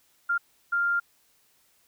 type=tone bursts at uneven times; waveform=sine; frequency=1396.9 Hz; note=F6; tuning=in tune; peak=-22 dBFS; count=2; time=0.29-0.38 / 0.72-1 s; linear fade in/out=10 ms; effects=white hiss -65 dBFS RMS until 1.87 s